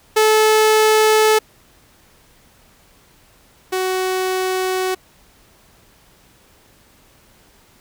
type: tone pair in turn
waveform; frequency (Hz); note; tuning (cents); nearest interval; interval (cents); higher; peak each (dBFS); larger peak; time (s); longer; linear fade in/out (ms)
sawtooth; 433.5 / 373.2; A4 / F#4; -26 / +15; minor third; 259; first; -7 / -14; first; 0.16-1.39 / 3.72-4.95; neither; 10
effects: pink hiss -52 dBFS RMS until 7.8 s